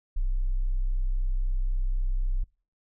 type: tone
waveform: sine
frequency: 31.9 Hz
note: C1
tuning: 43 cents flat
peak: -22 dBFS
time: 0.16-2.44 s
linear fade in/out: 10 ms
effects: noise-tail reverb RT60 0.4 s tail -26 dB re dry + tanh soft clip ceiling -18 dBFS